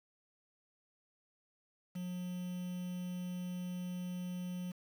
triangle tone with quantisation, 180 Hz, F#3, 47 cents flat, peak -36 dBFS, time 1.95-4.72 s, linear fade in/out 10 ms, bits 9, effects none

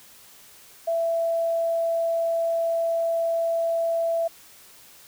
sine tone, 666 Hz, E5, 18 cents sharp, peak -21 dBFS, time 0.87-4.28 s, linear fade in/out 10 ms, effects white hiss -50 dBFS RMS until 5.07 s

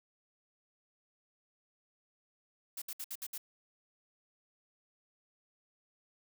blue noise bursts, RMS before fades -41 dBFS, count 6, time 2.77-3.379 s, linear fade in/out 5 ms, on 49 ms, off 63 ms, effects none

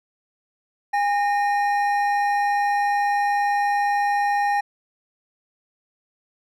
triangle tone pair together, 814.4 / 1843 Hz, G#5 / A#6, -34 / -20 cents, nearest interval octave + major second, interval 1414 cents, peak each -17 / -25 dBFS, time 0.93-4.61 s, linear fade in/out 10 ms, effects none

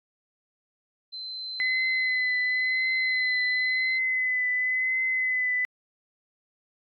sine tone with tremolo, 4078 Hz, C8, 45 cents flat, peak -32 dBFS, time 1.12-3.99 s, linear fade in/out 20 ms, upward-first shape triangle, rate 0.56 Hz, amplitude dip 50%
sine tone with vibrato, 2023 Hz, B6, 41 cents sharp, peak -23 dBFS, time 1.6-5.65 s, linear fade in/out 0 ms, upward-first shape triangle, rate 0.95 Hz, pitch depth 26 cents each way
effects AAC 64 kbps

